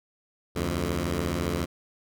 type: beating tone pair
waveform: 10% pulse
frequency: 73.2 / 87.2 Hz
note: D2 / F2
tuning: -5 / -2 cents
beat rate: 14 Hz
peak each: -22 / -20 dBFS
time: 0.55-1.66 s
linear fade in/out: 20 ms
effects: none